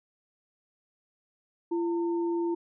sine tone pair together, 340.3 / 908.5 Hz, F4 / A#5, -45 / -45 cents, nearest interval octave + perfect fourth, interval 1700 cents, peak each -26 / -38 dBFS, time 1.71-2.55 s, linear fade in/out 10 ms, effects none

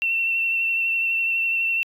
triangle tone with vibrato, 2702 Hz, E7, 42 cents sharp, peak -16 dBFS, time 0.02-1.83 s, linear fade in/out 0 ms, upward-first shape sine, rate 12 Hz, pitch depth 20 cents each way, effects tanh soft clip ceiling -18 dBFS

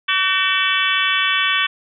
harmonic tone with a mistuned harmonic, 380.6 Hz, F#4, 49 cents sharp, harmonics 3 / 4 / 5 / 6 / 7 / 8 / 9, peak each -23 / -23 / -23 / -23 / -23 / -23 / -23 dBFS, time 0.08-1.67 s, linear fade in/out 10 ms, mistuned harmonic 5, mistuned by -66 cents, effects none

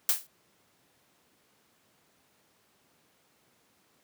blue noise with exponential decay, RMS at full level -20 dBFS, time 0.09-0.27 s, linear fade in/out 2 ms, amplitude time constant 38 ms, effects pink hiss -67 dBFS RMS until 4.03 s + high-pass 150 Hz 12 dB/octave

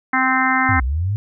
harmonic tone, 260.2 Hz, C4, 9 cents flat, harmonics 1 / 3 / 4 / 5 / 6 / 7 / 8, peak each -22 / -22 / -22 / -22 / -22 / -22 / -22 dBFS, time 0.13-0.8 s, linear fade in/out 5 ms
sine linear two-way sweep, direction down then up, 115.1 to 58.27 to 108.6 Hz, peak -17 dBFS, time 0.69-1.16 s, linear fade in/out 0 ms, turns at 0.83 s
effects none

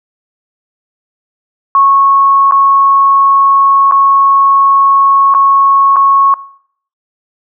sine tone with dropouts, 1100 Hz, C#6, 14 cents flat, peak -4 dBFS, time 1.75-6.34 s, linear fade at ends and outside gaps 1 ms, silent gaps 2.511-2.521 / 3.912-3.921 / 5.34-5.348 / 5.96-5.966 s, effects noise-tail reverb RT60 0.6 s tail -19 dB re dry

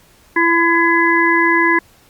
harmonic tone, 336.2 Hz, E4, 34 cents sharp, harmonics 1 / 3 / 5 / 6, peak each -16 / -16 / -16 / -16 dBFS, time 0.36-1.79 s, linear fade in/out 5 ms, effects pink hiss -50 dBFS RMS until 2.09 s + Opus 48 kbps

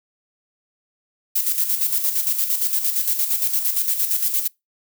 violet noise with tremolo, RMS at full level -19 dBFS, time 1.35-4.48 s, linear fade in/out 10 ms, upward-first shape square, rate 8.7 Hz, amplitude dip 55%, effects noise-tail reverb RT60 0.2 s tail -25 dB re dry

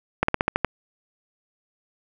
slowing click train, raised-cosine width 0.5 ms, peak -4 dBFS, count 7, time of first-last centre 0.23-0.647 s, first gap 54 ms, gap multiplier 1.1, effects none

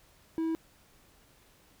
triangle tone, 324.5 Hz, E4, 27 cents flat, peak -26 dBFS, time 0.38-0.55 s, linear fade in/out 0 ms, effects pink hiss -62 dBFS RMS until 1.8 s

